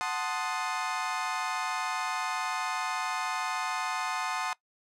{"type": "chord", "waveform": "30% pulse", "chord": "F# diminished seventh", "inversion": "none", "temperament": "equal", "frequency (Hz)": [740, 880, 1046.5, 1244.5], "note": ["F#5", "A5", "C6", "Eb6"], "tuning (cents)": [0, 0, 0, 0], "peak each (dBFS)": -33, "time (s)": [0.01, 4.53], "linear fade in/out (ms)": 0, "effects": ["noise-tail reverb RT60 0.1 s tail -20 dB re dry", "low-pass 8000 Hz 12 dB/octave"]}